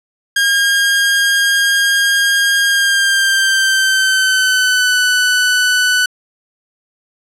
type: tone with pitch glide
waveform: sawtooth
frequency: 1619 to 1493.2 Hz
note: G#6 to F#6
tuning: -45 to +15 cents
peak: -7 dBFS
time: 0.36-6.06 s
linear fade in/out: 5 ms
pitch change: -140 cents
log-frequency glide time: 2.66-4.97 s
effects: low-pass 11000 Hz 12 dB/octave